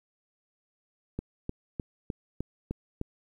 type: click train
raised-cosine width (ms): 3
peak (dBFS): -19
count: 7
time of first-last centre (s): 1.19-3.014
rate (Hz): 3.29
effects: 10-bit